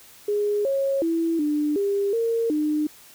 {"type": "tone with pitch steps", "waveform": "sine", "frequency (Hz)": [413.8, 547, 330.7, 297.7, 400.5, 459.5, 302.5], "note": ["G#4", "C#5", "E4", "D4", "G4", "A#4", "D#4"], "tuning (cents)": [-6, -23, 6, 24, 37, -25, -49], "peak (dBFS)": -20, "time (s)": [0.28, 2.87], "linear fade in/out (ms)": 5, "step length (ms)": 370, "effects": ["white hiss -49 dBFS RMS until 3.14 s"]}